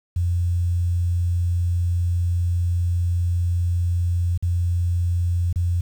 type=tone with dropouts; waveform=sine; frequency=87.5 Hz; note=F2; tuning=4 cents sharp; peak=-18 dBFS; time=0.16-5.81 s; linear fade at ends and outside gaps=5 ms; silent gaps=4.377-4.425 / 5.528-5.558 s; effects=8-bit